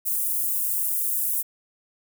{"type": "high-pass noise", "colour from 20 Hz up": "white", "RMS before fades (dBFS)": -25, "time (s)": [0.05, 1.43], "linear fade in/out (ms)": 20, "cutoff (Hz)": 9700, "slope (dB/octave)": 24, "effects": []}